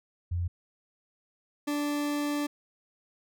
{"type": "tone pair in turn", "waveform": ["sine", "40% pulse"], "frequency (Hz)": [87.31, 292.2], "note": ["F2", "D4"], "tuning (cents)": [0, -9], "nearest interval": "octave + major sixth", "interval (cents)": 2091, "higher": "second", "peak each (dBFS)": -27, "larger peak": "neither", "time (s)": [[0.31, 0.48], [1.67, 2.47]], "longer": "second", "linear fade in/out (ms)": 10, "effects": []}